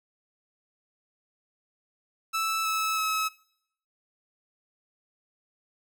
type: tone with pitch steps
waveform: sawtooth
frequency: 1315 / 1302.2 / 1289.4 Hz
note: E6 / E6 / E6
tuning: -5 / -22 / -39 cents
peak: -22 dBFS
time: 2.33-3.29 s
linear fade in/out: 20 ms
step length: 320 ms
effects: noise-tail reverb RT60 0.7 s tail -22 dB re dry